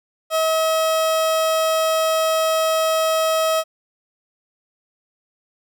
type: tone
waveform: 30% pulse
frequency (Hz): 640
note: D#5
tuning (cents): +49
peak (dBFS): -14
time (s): 0.3-3.64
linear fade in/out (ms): 50
effects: none